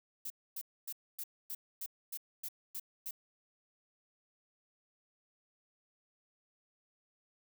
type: noise bursts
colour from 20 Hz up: violet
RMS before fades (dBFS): -41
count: 10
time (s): 0.25-3.11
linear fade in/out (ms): 5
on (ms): 52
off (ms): 260
effects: none